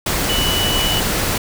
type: tone in noise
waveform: sine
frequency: 2960 Hz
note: F#7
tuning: in tune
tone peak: -19 dBFS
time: 0.29-1 s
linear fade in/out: 5 ms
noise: pink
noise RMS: -19 dBFS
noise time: 0.06-1.38 s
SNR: -3 dB
effects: none